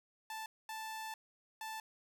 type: tone bursts at uneven times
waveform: sawtooth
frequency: 880 Hz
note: A5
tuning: in tune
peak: -38 dBFS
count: 3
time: 0.3-0.46 / 0.69-1.14 / 1.61-1.8 s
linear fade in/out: 2 ms
effects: none